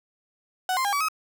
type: tone with pitch steps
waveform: 35% pulse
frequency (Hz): 743 / 1047 / 807 / 1142 / 1272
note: F#5 / C6 / G#5 / D6 / D#6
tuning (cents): +7 / +1 / -50 / -49 / +38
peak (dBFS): -21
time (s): 0.69-1.085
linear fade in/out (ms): 2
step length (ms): 79
effects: none